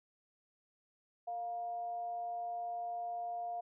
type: tone with frequency modulation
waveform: sine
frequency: 703 Hz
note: F5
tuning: 11 cents sharp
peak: -37 dBFS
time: 1.27-3.61 s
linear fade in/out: 10 ms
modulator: 244 Hz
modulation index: 0.2
effects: none